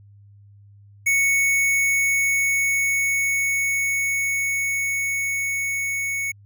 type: tone with level ramp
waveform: square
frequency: 2217 Hz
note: C#7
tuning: in tune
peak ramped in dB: -17 to -24 dBFS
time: 1.06-6.32 s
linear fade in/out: 10 ms
effects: added 101 Hz sine -46 dBFS peak until 6.45 s